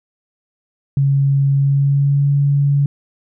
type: tone with pitch glide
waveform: sine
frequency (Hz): 138.59 to 141.67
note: C#3 to C#3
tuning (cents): 0 to +38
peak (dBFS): -11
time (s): 0.97-2.86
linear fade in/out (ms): 2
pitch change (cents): +38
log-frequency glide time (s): 1.53-2.3
effects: none